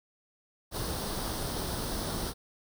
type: noise with comb filter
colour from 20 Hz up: pink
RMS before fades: -34 dBFS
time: 0.71-2.34 s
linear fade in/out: 50 ms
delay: 0.21 ms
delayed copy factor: +0.6
effects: none